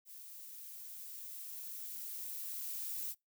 violet noise with level ramp, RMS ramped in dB -52 to -40 dBFS, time 0.05-3.15 s, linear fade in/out 50 ms, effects noise-tail reverb RT60 0.2 s tail -25 dB re dry

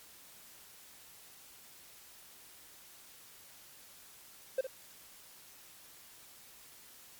triangle tone with echo, 524 Hz, C5, 2 cents sharp, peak -25 dBFS, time 4.58-4.61 s, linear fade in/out 5 ms, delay 60 ms, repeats 1, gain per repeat -10 dB, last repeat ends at 4.67 s, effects white hiss -56 dBFS RMS until 7.19 s + MP3 96 kbps

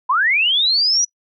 sine linear sweep, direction up, 948 to 5920 Hz, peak -13 dBFS, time 0.09-1.05 s, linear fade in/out 10 ms, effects noise-tail reverb RT60 0.1 s tail -24 dB re dry

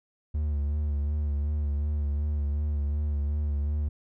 triangle tone with vibrato, 73.42 Hz, D2, in tune, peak -23 dBFS, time 0.34-3.89 s, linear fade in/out 10 ms, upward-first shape sine, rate 2.7 Hz, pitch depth 45 cents each way, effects none

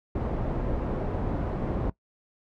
pink low-pass noise, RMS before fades -29 dBFS, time 0.15-1.9 s, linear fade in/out 5 ms, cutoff 680 Hz, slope 12 dB/octave, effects noise-tail reverb RT60 0.1 s tail -19 dB re dry

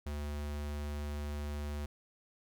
square tone, 73.42 Hz, D2, in tune, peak -37 dBFS, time 0.06-1.86 s, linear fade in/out 5 ms, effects none

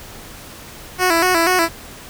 10% pulse tone with vibrato, 349.2 Hz, F4, in tune, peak -5 dBFS, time 0.98-1.69 s, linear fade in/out 50 ms, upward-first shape square, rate 4.1 Hz, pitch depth 85 cents each way, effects pink hiss -37 dBFS RMS until 2.09 s

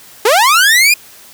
sawtooth linear sweep, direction up, 392 to 2489 Hz, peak -3 dBFS, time 0.25-0.94 s, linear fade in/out 5 ms, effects white hiss -39 dBFS RMS until 1.33 s + high-pass 60 Hz 12 dB/octave

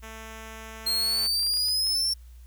5% pulse tone, 221.7 Hz, A3, 13 cents sharp, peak -29 dBFS, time 0.02-1.28 s, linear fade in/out 20 ms
40% pulse exponential sweep, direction up, 4186 to 5470 Hz, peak -22 dBFS, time 0.86-2.14 s, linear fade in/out 10 ms
clicks, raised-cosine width 0.2 ms, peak -29 dBFS, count 7, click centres 1.394 / 1.431 / 1.467 / 1.538 / 1.571 / 1.684 / 1.869 s
effects added 60 Hz sine -44 dBFS peak until 2.46 s + white hiss -63 dBFS RMS until 2.46 s

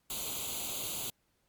white noise with comb filter, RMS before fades -37 dBFS, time 0.1-1.1 s, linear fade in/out 2 ms, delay 0.28 ms, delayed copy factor +0.85, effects pink hiss -75 dBFS RMS until 1.48 s + MP3 96 kbps

